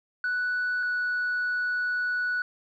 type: tone pair in turn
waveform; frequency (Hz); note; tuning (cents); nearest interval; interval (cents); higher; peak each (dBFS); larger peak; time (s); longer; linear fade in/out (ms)
sine; 1482 / 1475.1; F#6 / F#6; +2 / -6; unison; 8; first; -23; neither; 0.24-0.83 / 0.83-2.42; second; 2
effects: tanh soft clip ceiling -23 dBFS